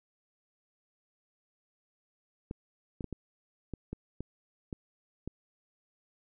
clicks, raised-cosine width 3 ms, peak -24 dBFS, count 9, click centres 2.511 / 3.008 / 3.043 / 3.127 / 3.737 / 3.93 / 4.206 / 4.728 / 5.276 s, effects none

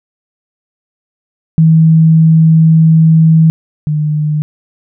sine tone pair in turn, 160.8 / 151.42 Hz, E3 / D#3, -43 / -47 cents, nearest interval minor second, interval 104 cents, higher first, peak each -3 / -10 dBFS, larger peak first, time 1.58-3.5 / 3.87-4.42 s, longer first, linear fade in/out 0 ms, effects none

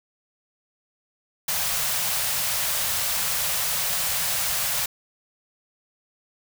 white band-stop noise, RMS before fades -25 dBFS, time 1.48-4.86 s, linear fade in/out 5 ms, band 190 to 500 Hz, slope 48 dB/octave, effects none

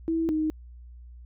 sine tone pair in turn, 326.9 / 311.3 Hz, E4 / D#4, -14 / +1 cents, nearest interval minor second, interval 85 cents, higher first, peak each -23 dBFS, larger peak neither, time 0.08-0.29 / 0.29-0.5 s, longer neither, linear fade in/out 0 ms, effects added 60 Hz sine -43 dBFS peak until 1.25 s

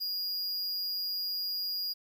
square tone, 4857 Hz, D#8, 43 cents flat, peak -32 dBFS, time 0-1.94 s, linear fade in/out 20 ms, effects 11-bit

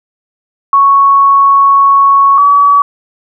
sine tone pair in turn, 1108.7 / 1139.2 Hz, C#6 / C#6, 0 / +47 cents, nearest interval unison, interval 47 cents, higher second, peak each -3 dBFS, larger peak neither, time 0.73-2.38 / 2.38-2.82 s, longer first, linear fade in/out 2 ms, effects none

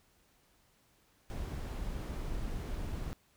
brown noise, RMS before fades -38 dBFS, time 1.3-3.13 s, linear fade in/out 0 ms, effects pink hiss -69 dBFS RMS until 3.36 s

